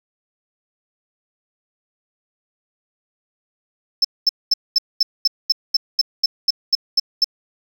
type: tone bursts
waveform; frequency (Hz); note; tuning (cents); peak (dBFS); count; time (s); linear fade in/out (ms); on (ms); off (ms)
sine; 5274; E8; 0; -9; 14; 4.02-7.244; 5; 26; 220
effects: tanh soft clip ceiling -9 dBFS + 7-bit